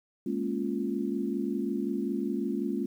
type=chord; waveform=sine; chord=Bb minor seventh; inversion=third; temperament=equal; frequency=207.7 / 233.1 / 277.2 / 349.2 Hz; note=Ab3 / Bb3 / Db4 / F4; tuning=0 / 0 / 0 / 0 cents; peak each=-33 / -34 / -33 / -34 dBFS; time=0.26-2.86 s; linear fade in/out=5 ms; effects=10-bit